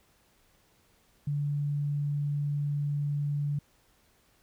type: tone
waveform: sine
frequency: 144.9 Hz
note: D3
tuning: 23 cents flat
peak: -27 dBFS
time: 1.27-3.59 s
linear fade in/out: 5 ms
effects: pink hiss -66 dBFS RMS until 4.42 s